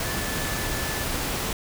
sine tone in noise, 1741 Hz, A6, 19 cents flat, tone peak -36 dBFS, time 0.04-1.04 s, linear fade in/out 2 ms, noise pink, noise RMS -28 dBFS, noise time 0-1.53 s, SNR -11 dB, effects none

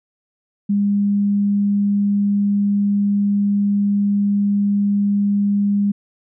sine tone, 202.5 Hz, G#3, 43 cents flat, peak -14 dBFS, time 0.69-5.92 s, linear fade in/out 10 ms, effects none

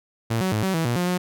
sawtooth tone with pitch steps, 114.2 / 187.6 / 107.3 / 190.2 / 163.3 / 119.8 / 177.8 / 180.2 Hz, A#2 / F#3 / A2 / F#3 / E3 / A#2 / F3 / F#3, -35 / +24 / -43 / +48 / -16 / +48 / +31 / -45 cents, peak -17 dBFS, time 0.3-1.18 s, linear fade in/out 10 ms, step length 110 ms, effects none

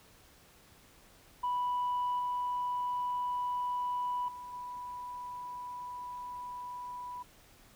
sine tone with level steps, 986 Hz, B5, 3 cents flat, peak -28 / -30 / -42 / -39 dBFS, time 1.43-7.23 s, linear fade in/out 10 ms, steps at 2.19 / 4.28 / 4.53 s, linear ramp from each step 5 ms, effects tanh soft clip ceiling -27 dBFS + pink hiss -60 dBFS RMS until 7.75 s

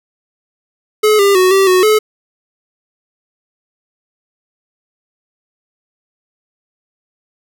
square tone with pitch steps, 427.1 / 399.2 / 370 / 387.8 / 368.5 / 429.4 Hz, G#4 / G4 / F#4 / G4 / F#4 / A4, +48 / +32 / 0 / -19 / -7 / -42 cents, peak -8 dBFS, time 1.03-1.99 s, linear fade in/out 10 ms, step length 160 ms, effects none

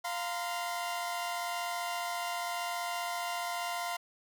sawtooth chord, F suspended fourth, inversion none, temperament equal with one note detuned, 698.5 / 932.3 / 1027.3 Hz, F5 / Bb5 / C6, 0 / 0 / -32 cents, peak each -32 / -38 / -35 dBFS, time 0.04-3.97 s, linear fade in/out 10 ms, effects none

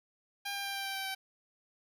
10% pulse tone with pitch steps, 802 / 796.9 / 791.9 / 786.9 / 781.9 / 776.9 / 772 Hz, G5 / G5 / G5 / G5 / G5 / G5 / G5, +39 / +28 / +17 / +6 / -5 / -16 / -27 cents, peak -27 dBFS, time 0.45-1.15 s, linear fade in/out 10 ms, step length 100 ms, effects none

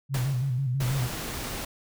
sine tone with vibrato, 130.81 Hz, C3, in tune, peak -24 dBFS, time 0.09-1.09 s, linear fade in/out 50 ms, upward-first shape square, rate 6.1 Hz, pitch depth 86 cents each way
pink noise with exponential decay, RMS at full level -32 dBFS, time 0.14-0.83 s, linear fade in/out 5 ms, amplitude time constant 150 ms
pink noise, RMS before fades -34 dBFS, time 0.8-1.65 s, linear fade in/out 5 ms
effects none

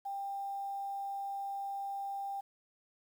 sine tone with quantisation, 793 Hz, G5, 20 cents sharp, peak -36 dBFS, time 0.05-2.41 s, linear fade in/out 10 ms, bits 10, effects none

